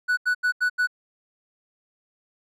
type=tone bursts; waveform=triangle; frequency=1480 Hz; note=F#6; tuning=in tune; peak=-17 dBFS; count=5; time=0.08-0.873 s; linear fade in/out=20 ms; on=93 ms; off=82 ms; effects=none